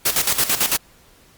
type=noise with tremolo; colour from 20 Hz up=white; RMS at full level=-17 dBFS; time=0.05-0.77 s; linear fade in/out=10 ms; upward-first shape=square; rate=9 Hz; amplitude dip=70%; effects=pink hiss -52 dBFS RMS until 1.37 s + Opus 48 kbps